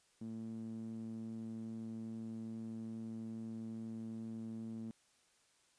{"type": "tone with band-pass filter", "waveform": "sawtooth", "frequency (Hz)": 112.2, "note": "A2", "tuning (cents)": 34, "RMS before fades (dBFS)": -45, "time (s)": [0.21, 4.91], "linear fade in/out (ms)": 0, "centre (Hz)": 230, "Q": 3.8, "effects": ["white hiss -72 dBFS RMS until 5.78 s", "resampled to 22050 Hz"]}